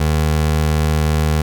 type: tone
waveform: 25% pulse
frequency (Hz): 77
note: D#2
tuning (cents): -17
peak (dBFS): -10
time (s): 0-1.42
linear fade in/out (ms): 5
effects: none